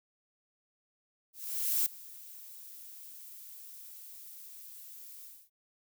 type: noise with ADSR envelope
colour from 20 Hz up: violet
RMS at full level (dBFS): -28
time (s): 1.33-5.5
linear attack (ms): 530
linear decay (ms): 4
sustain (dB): -21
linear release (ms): 250
effects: none